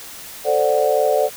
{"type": "chord", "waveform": "sine", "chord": "D dominant seventh", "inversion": "second", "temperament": "equal", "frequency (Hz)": [440, 523.3, 587.3, 740], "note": ["A4", "C5", "D5", "F#5"], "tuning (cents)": [0, 0, 0, 0], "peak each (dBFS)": [-20, -20, -18, -21], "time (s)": [0.44, 1.3], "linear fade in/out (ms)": 50, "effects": ["white hiss -36 dBFS RMS until 1.36 s"]}